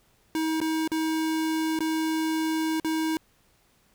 square tone with dropouts, 318.2 Hz, D#4, 39 cents sharp, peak -25 dBFS, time 0.35-3.17 s, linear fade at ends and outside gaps 1 ms, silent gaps 0.603-0.614 / 0.876-0.917 / 1.79-1.805 / 2.799-2.846 s, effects pink hiss -64 dBFS RMS until 3.94 s

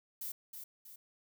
violet noise with echo, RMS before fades -41 dBFS, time 0.21-0.32 s, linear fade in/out 5 ms, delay 320 ms, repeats 2, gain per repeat -6 dB, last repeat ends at 0.96 s, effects none

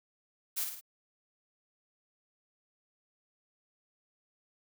blue noise with echo, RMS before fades -33 dBFS, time 0.56-0.65 s, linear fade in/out 20 ms, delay 54 ms, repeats 3, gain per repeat -5 dB, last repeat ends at 0.812 s, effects none

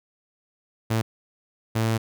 sawtooth tone bursts at uneven times, 112.6 Hz, A2, 40 cents sharp, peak -17 dBFS, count 2, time 0.9-1.02 / 1.75-1.98 s, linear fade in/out 10 ms, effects none

